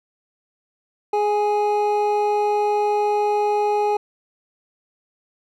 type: tone pair together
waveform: triangle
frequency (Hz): 417.2 / 830.6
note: G#4 / G#5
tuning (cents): +8 / 0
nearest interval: octave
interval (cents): 1192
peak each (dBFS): -18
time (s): 1.13-3.97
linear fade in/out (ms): 5
effects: none